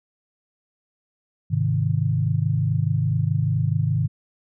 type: chord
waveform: sine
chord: Ab major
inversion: none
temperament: equal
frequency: 103.83 / 130.81 / 155.56 Hz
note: Ab2 / C3 / Eb3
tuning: 0 / 0 / 0 cents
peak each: -23 dBFS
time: 1.5-4.08 s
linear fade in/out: 20 ms
effects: none